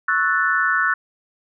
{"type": "chord", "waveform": "sine", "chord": "F# minor seventh", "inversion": "second", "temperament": "equal", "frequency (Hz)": [1108.7, 1318.5, 1480, 1760], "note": ["C#6", "E6", "F#6", "A6"], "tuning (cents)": [0, 0, 0, 0], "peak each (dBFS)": [-25, -23, -19, -22], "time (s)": [0.08, 0.94], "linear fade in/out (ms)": 5, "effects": []}